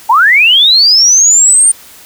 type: linear sweep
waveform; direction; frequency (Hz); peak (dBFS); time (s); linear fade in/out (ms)
sine; up; 830.6 to 9000; -3; 0.09-1.72; 10
effects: white hiss -36 dBFS RMS until 2.05 s